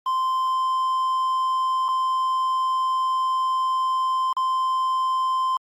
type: tone with dropouts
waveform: triangle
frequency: 1040 Hz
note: C6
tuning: 11 cents flat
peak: -18 dBFS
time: 0.06-5.57 s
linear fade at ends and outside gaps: 2 ms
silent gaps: 1.883-1.887 / 4.329-4.367 s
effects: Opus 24 kbps